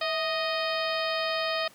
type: harmonic tone with a mistuned harmonic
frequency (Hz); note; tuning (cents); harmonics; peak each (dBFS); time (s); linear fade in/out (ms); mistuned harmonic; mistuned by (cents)
622.3; D#5; 0; 1 / 2 / 3 / 4 / 5 / 6 / 7 / 8; -30 / -33 / -35 / -36 / -37 / -38 / -38 / -39; 0.01-1.68; 5; 1; +70
effects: pink hiss -54 dBFS RMS until 1.74 s + high-pass 150 Hz 12 dB/octave